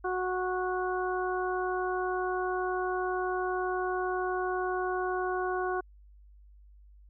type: harmonic tone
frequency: 367.6 Hz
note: F#4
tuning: 11 cents flat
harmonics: 1 / 2 / 3 / 4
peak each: -31 / -34 / -36 / -37 dBFS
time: 0.04-5.81 s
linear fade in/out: 10 ms
effects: added 50 Hz sine -52 dBFS peak until 7.09 s